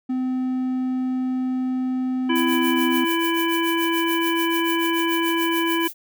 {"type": "tone", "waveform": "triangle", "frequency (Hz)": 256.4, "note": "C4", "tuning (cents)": -35, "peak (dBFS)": -19, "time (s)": [0.09, 3.05], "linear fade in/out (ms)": 10}
{"type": "harmonic tone", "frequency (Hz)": 333, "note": "E4", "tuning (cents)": 18, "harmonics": [1, 3, 5, 7, 9], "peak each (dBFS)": [-21, -26, -29, -30, -29], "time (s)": [2.29, 5.88], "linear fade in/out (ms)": 10}
{"type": "noise with tremolo", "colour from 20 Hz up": "violet", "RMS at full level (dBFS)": -29, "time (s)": [2.35, 5.94], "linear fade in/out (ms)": 10, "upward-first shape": "triangle", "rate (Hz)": 6.9, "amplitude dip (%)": 95}
{"effects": []}